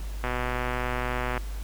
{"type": "click train", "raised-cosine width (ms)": 0.5, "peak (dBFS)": -14, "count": 142, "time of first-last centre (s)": [0.24, 1.377], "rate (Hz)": 124, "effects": ["added 50 Hz sine -31 dBFS peak until 1.63 s", "pink hiss -47 dBFS RMS until 1.63 s"]}